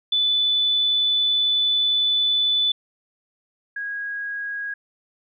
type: tone pair in turn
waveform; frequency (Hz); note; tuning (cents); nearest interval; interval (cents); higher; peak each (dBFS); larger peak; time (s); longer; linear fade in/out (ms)
sine; 3489 / 1646.6; A7 / G#6; -15 / -15; octave + minor second; 1300; first; -17 / -26; first; 0.12-2.72 / 3.76-4.74; first; 5
effects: none